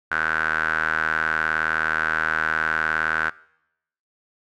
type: tone with band-pass filter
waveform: sawtooth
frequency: 79.3 Hz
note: D#2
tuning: 33 cents sharp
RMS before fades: -23 dBFS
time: 0.11-3.3 s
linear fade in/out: 10 ms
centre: 1500 Hz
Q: 9.7
effects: noise-tail reverb RT60 0.8 s tail -22 dB re dry